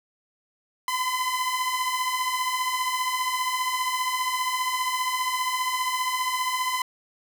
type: beating tone pair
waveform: sawtooth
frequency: 1006 / 1021 Hz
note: B5 / C6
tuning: +32 / -43 cents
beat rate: 15 Hz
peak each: -26 / -22 dBFS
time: 0.88-6.82 s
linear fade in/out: 2 ms
effects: none